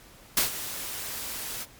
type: noise with ADSR envelope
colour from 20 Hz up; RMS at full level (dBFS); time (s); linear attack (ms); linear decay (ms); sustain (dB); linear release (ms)
white; -21; 0.37-1.66; 3; 120; -14; 39
effects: pink hiss -52 dBFS RMS until 1.79 s + MP3 96 kbps